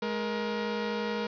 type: tone pair together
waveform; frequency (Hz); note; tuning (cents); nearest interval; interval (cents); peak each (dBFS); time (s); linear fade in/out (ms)
sawtooth; 210.6 / 472.8; G#3 / A#4; +24 / +24; octave + major second; 1400; -29 / -28; 0.02-1.27; 5
effects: resampled to 11025 Hz + 8-bit